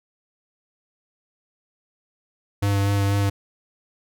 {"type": "tone with vibrato", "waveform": "square", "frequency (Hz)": 100, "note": "G2", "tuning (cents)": 35, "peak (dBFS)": -19, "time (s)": [2.62, 3.3], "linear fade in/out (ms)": 10, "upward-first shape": "sine", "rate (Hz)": 4.1, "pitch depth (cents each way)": 15, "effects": []}